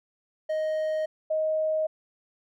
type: tone pair in turn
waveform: triangle / sine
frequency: 624 / 626.5 Hz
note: D#5 / D#5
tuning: +5 / +12 cents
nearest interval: unison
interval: 7 cents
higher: second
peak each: -23 dBFS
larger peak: neither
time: 0.49-1.06 / 1.3-1.87 s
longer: neither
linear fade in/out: 10 ms
effects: none